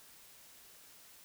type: silence
effects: white hiss -58 dBFS RMS until 1.24 s

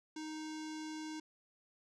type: tone with low-pass filter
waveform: square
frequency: 311.1 Hz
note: D#4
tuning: in tune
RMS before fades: -44 dBFS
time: 0.16-1.2 s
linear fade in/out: 5 ms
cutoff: 6200 Hz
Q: 2.3
effects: none

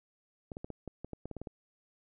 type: clicks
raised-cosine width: 2 ms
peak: -27 dBFS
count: 12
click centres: 0.518 / 0.569 / 0.645 / 0.703 / 0.877 / 1.046 / 1.133 / 1.256 / 1.313 / 1.367 / 1.416 / 1.472 s
effects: none

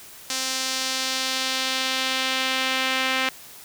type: tone with band-pass filter sweep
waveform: sawtooth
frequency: 261.6 Hz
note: C4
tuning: in tune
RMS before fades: -25 dBFS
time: 0.3-3.29 s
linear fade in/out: 2 ms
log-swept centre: 5800 to 2500 Hz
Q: 1.3
effects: white hiss -44 dBFS RMS until 3.64 s

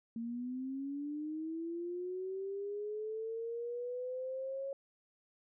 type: linear sweep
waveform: sine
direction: up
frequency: 227.4 to 551 Hz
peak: -37 dBFS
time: 0.16-4.73 s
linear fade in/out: 2 ms
effects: none

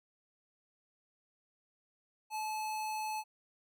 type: tone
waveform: square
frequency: 863 Hz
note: A5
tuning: 34 cents flat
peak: -36 dBFS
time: 2.3-3.24 s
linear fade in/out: 50 ms
effects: none

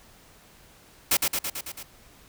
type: noise with echo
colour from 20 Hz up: white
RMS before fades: -21 dBFS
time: 1.11-1.17 s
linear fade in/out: 5 ms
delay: 110 ms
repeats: 6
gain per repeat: -3 dB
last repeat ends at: 1.83 s
effects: pink hiss -54 dBFS RMS until 2.28 s

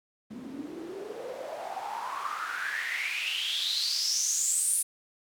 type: noise with band-pass filter sweep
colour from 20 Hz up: white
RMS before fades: -32 dBFS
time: 0.3-4.83 s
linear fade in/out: 10 ms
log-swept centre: 220 to 10000 Hz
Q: 8.2
effects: none

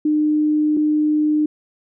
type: tone pair in turn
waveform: sine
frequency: 303.1 / 303.1 Hz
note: D#4 / D#4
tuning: -45 / -45 cents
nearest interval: unison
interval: 0 cents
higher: neither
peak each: -14 dBFS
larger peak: neither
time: 0.05-0.77 / 0.77-1.46 s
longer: first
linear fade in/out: 5 ms
effects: none

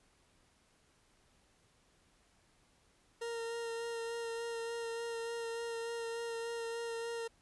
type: tone with vibrato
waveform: 40% pulse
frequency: 462.9 Hz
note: A#4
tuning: 12 cents flat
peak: -37 dBFS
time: 3.21-7.28 s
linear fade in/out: 10 ms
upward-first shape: sine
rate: 3.4 Hz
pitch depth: 15 cents each way
effects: pink hiss -70 dBFS RMS until 7.41 s + resampled to 24000 Hz

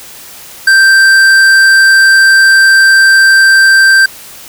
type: tone with tanh clipping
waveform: sine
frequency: 1568 Hz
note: G6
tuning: in tune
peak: -4 dBFS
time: 0.67-4.06 s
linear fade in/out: 5 ms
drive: 13 dB
effects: white hiss -31 dBFS RMS until 4.48 s

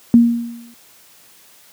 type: tone with exponential decay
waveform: sine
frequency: 235.1 Hz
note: A#3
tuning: 15 cents sharp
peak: -3 dBFS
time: 0.14-0.74 s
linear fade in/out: 0 ms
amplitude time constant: 130 ms
effects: white hiss -48 dBFS RMS until 1.72 s + high-pass 100 Hz 12 dB/octave

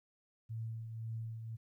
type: tone with tremolo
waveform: sine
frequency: 112.8 Hz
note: A2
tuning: 44 cents sharp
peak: -37 dBFS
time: 0.49-1.57 s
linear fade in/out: 20 ms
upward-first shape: triangle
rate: 1.9 Hz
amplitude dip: 50%
effects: 13-bit

